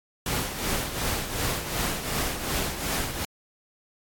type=noise with tremolo; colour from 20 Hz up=pink; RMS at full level=-26 dBFS; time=0.26-3.25 s; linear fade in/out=2 ms; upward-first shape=triangle; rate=2.7 Hz; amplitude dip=65%; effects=AAC 64 kbps